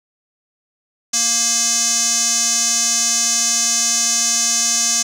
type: tone with band-pass filter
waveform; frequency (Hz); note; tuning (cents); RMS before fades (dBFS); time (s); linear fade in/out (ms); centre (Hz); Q
square; 233.1; A#3; 0; -17; 1.13-5.03; 10; 6400; 5.2
effects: none